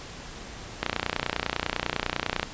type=click train; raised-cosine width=0.3 ms; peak=-8 dBFS; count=49; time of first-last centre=0.83-2.43 s; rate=30 Hz; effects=pink hiss -41 dBFS RMS until 2.53 s + resampled to 16000 Hz